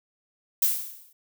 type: noise with exponential decay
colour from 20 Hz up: violet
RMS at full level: -19 dBFS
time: 0.62-1.13 s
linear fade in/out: 5 ms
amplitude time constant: 110 ms
effects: none